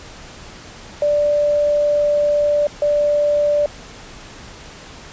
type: tone bursts at uneven times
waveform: sine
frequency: 587.3 Hz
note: D5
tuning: in tune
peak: -13 dBFS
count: 2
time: 1.02-2.67 / 2.82-3.66 s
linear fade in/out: 2 ms
effects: pink hiss -38 dBFS RMS until 5.12 s + resampled to 16000 Hz